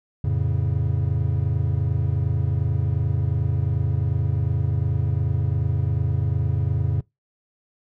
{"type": "chord", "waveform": "triangle", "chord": "F augmented", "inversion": "none", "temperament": "equal", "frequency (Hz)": [87.31, 110, 138.59], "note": ["F2", "A2", "C#3"], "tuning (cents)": [0, 0, 0], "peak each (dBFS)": -22, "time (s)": [0.24, 7.01], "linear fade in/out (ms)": 5, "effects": ["noise-tail reverb RT60 0.2 s tail -24 dB re dry"]}